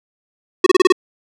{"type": "tone bursts", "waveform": "square", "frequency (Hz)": 370, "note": "F#4", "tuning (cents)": 0, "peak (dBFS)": -7, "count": 6, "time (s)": [0.64, 0.924], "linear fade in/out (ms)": 5, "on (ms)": 24, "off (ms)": 28, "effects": ["low-pass 6000 Hz 12 dB/octave"]}